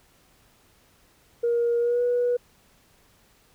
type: tone with pitch glide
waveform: sine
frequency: 472.2 to 486.9 Hz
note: A#4 to B4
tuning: +22 to -25 cents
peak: -19 dBFS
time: 1.43-2.37 s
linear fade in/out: 10 ms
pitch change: +53 cents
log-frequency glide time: 1.79-2.02 s
effects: tanh soft clip ceiling -16 dBFS + pink hiss -60 dBFS RMS until 3.54 s